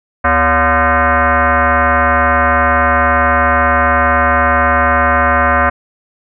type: tone with frequency modulation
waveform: sine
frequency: 246.9 Hz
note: B3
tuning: in tune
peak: -8 dBFS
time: 0.24-5.7 s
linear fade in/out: 10 ms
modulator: 321 Hz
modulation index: 4.9
effects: none